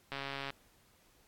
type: click train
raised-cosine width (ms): 0.3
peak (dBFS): -23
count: 54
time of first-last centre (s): 0.12-0.504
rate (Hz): 138
effects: pink hiss -67 dBFS RMS until 1.27 s + AAC 64 kbps